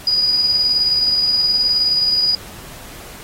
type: tone with tremolo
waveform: sine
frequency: 4914 Hz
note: D#8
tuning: 22 cents flat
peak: -11 dBFS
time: 0.07-2.35 s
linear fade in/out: 2 ms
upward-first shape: triangle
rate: 19 Hz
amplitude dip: 45%
effects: pink hiss -37 dBFS RMS until 3.23 s + AAC 48 kbps